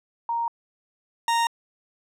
sine / 40% pulse tone pair in turn, 932.3 / 928.8 Hz, A#5 / A#5, 0 / -7 cents, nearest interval unison, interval 7 cents, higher first, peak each -23 / -19 dBFS, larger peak second, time 0.29-0.48 / 1.28-1.47 s, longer neither, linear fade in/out 2 ms, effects low-pass 10000 Hz 12 dB/octave

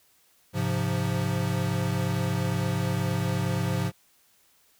square chord, F minor, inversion first, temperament equal with one note detuned, 103.83 / 132.41 / 174.61 Hz, Ab2 / C3 / F3, 0 / +21 / 0 cents, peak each -30 dBFS, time 0.53-3.92 s, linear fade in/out 50 ms, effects white hiss -63 dBFS RMS until 4.79 s

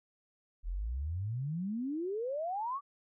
sine exponential sweep, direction up, 38.89 to 1174.7 Hz, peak -33 dBFS, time 0.63-2.81 s, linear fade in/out 50 ms, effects none

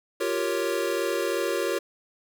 square chord, G half-diminished seventh, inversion third, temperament equal, 349.2 / 392 / 466.2 / 554.4 Hz, F4 / G4 / Bb4 / Db5, 0 / 0 / 0 / 0 cents, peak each -31 dBFS, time 0.2-1.79 s, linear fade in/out 10 ms, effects none

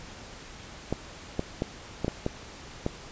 clicks, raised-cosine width 2 ms, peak -13 dBFS, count 7, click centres 0.926 / 1.394 / 1.621 / 2.046 / 2.081 / 2.264 / 2.864 s, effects pink hiss -45 dBFS RMS until 3.11 s + resampled to 16000 Hz

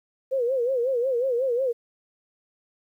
sine tone with vibrato, 503 Hz, B4, 32 cents sharp, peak -21 dBFS, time 0.31-1.73 s, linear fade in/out 20 ms, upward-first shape sine, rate 5.5 Hz, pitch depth 130 cents each way, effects 10-bit

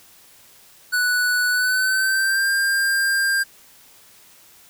square tone with pitch glide, 1480 to 1595.4 Hz, F#6 to G6, 0 to +30 cents, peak -18 dBFS, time 0.92-3.44 s, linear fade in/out 20 ms, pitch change +130 cents, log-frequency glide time 1.5-2.5 s, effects white hiss -50 dBFS RMS until 4.69 s

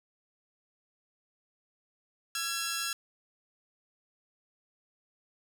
10% pulse tone pair together, 1351.4 / 1662 Hz, E6 / G#6, +43 / +1 cents, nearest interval major third, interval 358 cents, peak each -26 dBFS, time 2.35-2.93 s, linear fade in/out 2 ms, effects none

